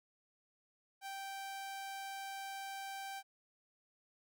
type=tone; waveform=sawtooth; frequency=782 Hz; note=G5; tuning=4 cents flat; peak=-39 dBFS; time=1.01-3.23 s; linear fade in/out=50 ms; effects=none